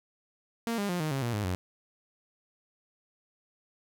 sawtooth tone with pitch steps, 231.1 / 202.3 / 177.18 / 155.13 / 135.83 / 118.94 / 104.14 / 91.18 Hz, A#3 / G#3 / F3 / D#3 / C#3 / A#2 / G#2 / F#2, -15 / -45 / +25 / -5 / -35 / +35 / +5 / -25 cents, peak -25 dBFS, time 0.67-1.55 s, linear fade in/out 0 ms, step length 110 ms, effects none

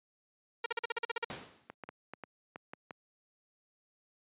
10% pulse tone bursts, 466.2 Hz, A#4, in tune, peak -23 dBFS, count 10, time 0.64-1.246 s, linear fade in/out 5 ms, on 21 ms, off 44 ms
pink noise with exponential decay, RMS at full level -38 dBFS, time 1.3-1.74 s, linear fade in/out 1 ms, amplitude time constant 95 ms
clicks, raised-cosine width 0.5 ms, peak -28 dBFS, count 8, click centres 1.7 / 1.837 / 1.89 / 2.136 / 2.237 / 2.559 / 2.735 / 2.908 s
effects high-pass 150 Hz 12 dB/octave + resampled to 8000 Hz

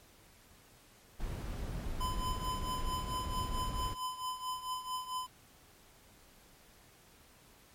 brown noise, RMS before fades -38 dBFS, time 1.19-3.95 s, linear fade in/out 20 ms
square tone with tremolo, 1014 Hz, B5, 45 cents sharp, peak -34 dBFS, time 2-5.27 s, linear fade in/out 10 ms, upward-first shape triangle, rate 4.5 Hz, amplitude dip 80%
effects pink hiss -61 dBFS RMS until 7.74 s + MP3 64 kbps

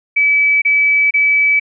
sine tone bursts, 2295 Hz, D7, 40 cents flat, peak -9 dBFS, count 3, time 0.16-1.598 s, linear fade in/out 10 ms, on 460 ms, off 29 ms, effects none

